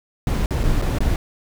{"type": "noise with dropouts", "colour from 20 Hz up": "brown", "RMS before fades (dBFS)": -19, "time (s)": [0.27, 1.16], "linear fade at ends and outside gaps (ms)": 1, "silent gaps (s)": [[0.46, 0.507], [0.634, 0.638], [0.816, 0.822], [0.986, 1.005]], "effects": []}